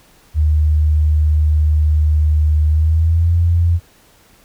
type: tone with pitch glide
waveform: sine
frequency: 76.4 to 85.26 Hz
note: D#2 to F2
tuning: -31 to -41 cents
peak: -10 dBFS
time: 0.34-3.8 s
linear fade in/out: 50 ms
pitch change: +190 cents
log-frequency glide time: 2.67-3.33 s
effects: pink hiss -50 dBFS RMS until 4.44 s